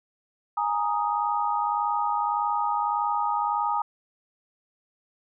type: chord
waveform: sine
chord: Ab suspended second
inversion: none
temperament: equal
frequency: 830.6 / 932.3 / 1244.5 Hz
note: Ab5 / Bb5 / Eb6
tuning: 0 / 0 / 0 cents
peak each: -27 / -27 / -28 dBFS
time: 0.57-3.82 s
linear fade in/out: 5 ms
effects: none